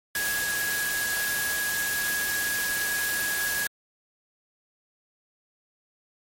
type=tone in noise; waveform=sine; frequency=1661.2 Hz; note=G#6; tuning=in tune; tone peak=-27 dBFS; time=0.15-3.67 s; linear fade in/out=2 ms; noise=white; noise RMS=-30 dBFS; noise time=0.15-3.67 s; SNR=0 dB; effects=MP3 64 kbps